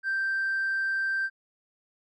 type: tone with tanh clipping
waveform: triangle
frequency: 1568 Hz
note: G6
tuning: in tune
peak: -25 dBFS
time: 0.03-1.3 s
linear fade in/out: 50 ms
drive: 5 dB
effects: MP3 64 kbps